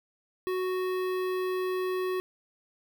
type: tone with notch filter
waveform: square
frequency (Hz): 370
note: F#4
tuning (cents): 0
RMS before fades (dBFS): -30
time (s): 0.47-2.2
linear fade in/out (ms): 0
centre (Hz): 7000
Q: 0.53
effects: none

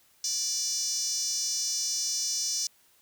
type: tone with high-pass filter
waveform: 5% pulse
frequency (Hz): 587.3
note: D5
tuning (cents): 0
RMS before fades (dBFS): -30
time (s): 0.24-2.67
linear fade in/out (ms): 2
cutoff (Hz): 5600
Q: 5.4
effects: white hiss -63 dBFS RMS until 3.01 s

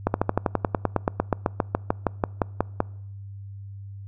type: slowing click train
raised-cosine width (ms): 1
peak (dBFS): -6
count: 23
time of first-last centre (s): 0.07-2.804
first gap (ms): 71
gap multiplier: 1.05
effects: noise-tail reverb RT60 0.8 s tail -25 dB re dry + added 99 Hz sine -36 dBFS peak until 4.07 s

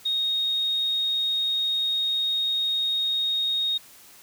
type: tone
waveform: sine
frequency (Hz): 3729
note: A#7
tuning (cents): 0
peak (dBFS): -22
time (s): 0.05-3.78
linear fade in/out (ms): 10
effects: white hiss -50 dBFS RMS until 4.22 s

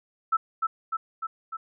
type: tone with echo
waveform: sine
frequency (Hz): 1318.5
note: E6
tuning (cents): 0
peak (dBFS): -19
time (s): 0.32-0.37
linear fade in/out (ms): 10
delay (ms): 300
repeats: 4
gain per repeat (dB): -3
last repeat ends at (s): 1.57
effects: none

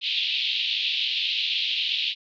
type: band-pass noise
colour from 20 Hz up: pink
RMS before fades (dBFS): -26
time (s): 0.01-2.15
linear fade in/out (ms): 50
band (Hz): 2700 to 4000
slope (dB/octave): 48
effects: none

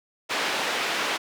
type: band-pass noise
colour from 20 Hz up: white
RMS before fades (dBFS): -27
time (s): 0.29-1.18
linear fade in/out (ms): 20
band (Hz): 320 to 2900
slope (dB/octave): 12
effects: none

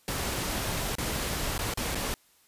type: noise with dropouts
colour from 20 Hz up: pink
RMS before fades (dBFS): -31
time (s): 0.08-2.14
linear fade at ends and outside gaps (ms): 0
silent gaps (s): 0.953-0.984 / 1.579-1.591 / 1.738-1.774 / 1.947-1.955
effects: white hiss -63 dBFS RMS until 2.47 s + resampled to 32000 Hz

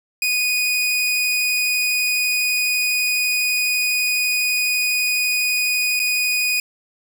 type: tone with dropouts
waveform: sawtooth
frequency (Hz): 2478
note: D#7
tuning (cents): -8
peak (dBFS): -14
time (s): 0.22-6.6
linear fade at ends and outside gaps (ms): 2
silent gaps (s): 5.994-5.999
effects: none

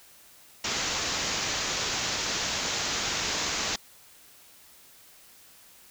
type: low-pass noise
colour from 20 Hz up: white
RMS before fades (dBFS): -30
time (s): 0.64-3.76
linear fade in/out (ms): 5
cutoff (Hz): 7100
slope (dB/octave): 96
effects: white hiss -54 dBFS RMS until 5.9 s

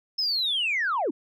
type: linear sweep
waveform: sine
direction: down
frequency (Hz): 5260 to 240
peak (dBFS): -22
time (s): 0.18-1.11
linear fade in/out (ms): 10
effects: tanh soft clip ceiling -19 dBFS

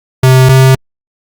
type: tone pair in turn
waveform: square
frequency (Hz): 130 / 131.74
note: C3 / C3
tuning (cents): -11 / +12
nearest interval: unison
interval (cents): 23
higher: second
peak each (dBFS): -3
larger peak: neither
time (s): 0.23-0.49 / 0.49-0.75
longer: neither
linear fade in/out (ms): 5
effects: Opus 48 kbps

